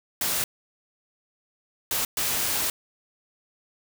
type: noise bursts at uneven times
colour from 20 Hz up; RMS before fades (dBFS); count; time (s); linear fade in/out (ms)
white; -26; 3; 0.21-0.44 / 1.91-2.05 / 2.17-2.7; 2
effects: none